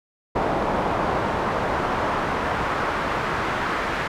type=noise with band-pass filter sweep; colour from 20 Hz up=brown; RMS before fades=-24 dBFS; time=0.35-4.08 s; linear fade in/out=10 ms; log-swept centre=820 to 1500 Hz; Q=1.2; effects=none